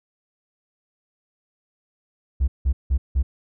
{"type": "tone bursts", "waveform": "triangle", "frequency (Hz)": 65.6, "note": "C2", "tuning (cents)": 5, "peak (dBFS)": -12, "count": 4, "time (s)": [2.4, 3.23], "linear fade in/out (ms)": 20, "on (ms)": 80, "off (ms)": 170, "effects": ["tanh soft clip ceiling -13 dBFS"]}